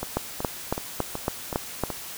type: two click trains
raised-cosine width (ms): 1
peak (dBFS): -9 / -15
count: 7 / 6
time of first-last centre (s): 0.17-1.837 / 0.03-1.903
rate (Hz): 3.6 / 2.67
effects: white hiss -38 dBFS RMS until 2.17 s